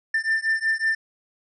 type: beating tone pair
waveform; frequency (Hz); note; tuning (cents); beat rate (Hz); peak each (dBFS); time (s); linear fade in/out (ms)
triangle; 1783 / 1788.4; A6 / A6; +22 / +28; 5.4; -22; 0.14-0.95; 5
effects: resampled to 24000 Hz